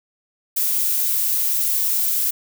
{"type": "noise", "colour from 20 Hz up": "violet", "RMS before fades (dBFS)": -20, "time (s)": [0.56, 2.31], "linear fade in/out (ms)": 10, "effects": []}